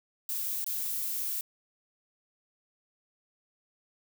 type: noise with dropouts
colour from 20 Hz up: violet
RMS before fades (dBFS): -33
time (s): 0.29-1.41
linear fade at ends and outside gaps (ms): 1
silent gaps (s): 0.643-0.664
effects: none